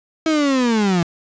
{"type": "linear sweep", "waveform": "35% pulse", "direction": "down", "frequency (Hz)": [323.7, 164.81], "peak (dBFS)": -13, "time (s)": [0.26, 1.03], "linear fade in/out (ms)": 2, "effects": ["resampled to 16000 Hz", "7-bit"]}